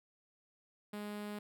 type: tone with notch filter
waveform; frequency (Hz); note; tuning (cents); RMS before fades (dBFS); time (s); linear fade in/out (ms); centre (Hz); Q
sawtooth; 207.7; G#3; 0; -43; 0.93-1.39; 5; 6200; 1.8
effects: none